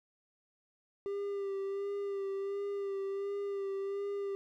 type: tone with vibrato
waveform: triangle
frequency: 397 Hz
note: G4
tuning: 22 cents sharp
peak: -32 dBFS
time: 1.06-4.35 s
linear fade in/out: 0 ms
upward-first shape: sine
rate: 1.4 Hz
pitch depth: 27 cents each way
effects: none